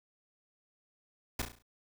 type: noise with echo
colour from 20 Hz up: pink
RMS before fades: -33 dBFS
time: 1.39-1.42 s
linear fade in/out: 5 ms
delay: 34 ms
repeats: 6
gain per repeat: -6 dB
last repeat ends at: 1.624 s
effects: none